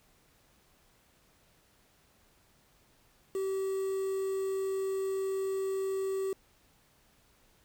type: tone with quantisation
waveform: triangle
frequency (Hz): 384.8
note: G4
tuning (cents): -32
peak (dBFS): -28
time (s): 3.35-6.33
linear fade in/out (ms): 2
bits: 8
effects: pink hiss -66 dBFS RMS until 7.64 s